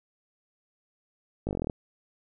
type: slowing click train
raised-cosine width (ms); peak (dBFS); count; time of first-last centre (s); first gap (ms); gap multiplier
2; -17; 11; 1.47-1.698; 19; 1.04
effects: none